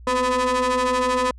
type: ring-modulated tone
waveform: 35% pulse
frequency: 250.2 Hz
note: B3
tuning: 23 cents sharp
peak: -14 dBFS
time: 0.07-1.31 s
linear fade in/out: 2 ms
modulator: 757 Hz
effects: added 60 Hz sine -39 dBFS peak until 1.38 s + resampled to 22050 Hz